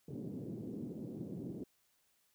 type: band-pass noise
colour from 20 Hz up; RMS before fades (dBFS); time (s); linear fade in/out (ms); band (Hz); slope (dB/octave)
pink; -44; 0.08-1.64; 5; 140 to 370; 24
effects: white hiss -75 dBFS RMS until 2.34 s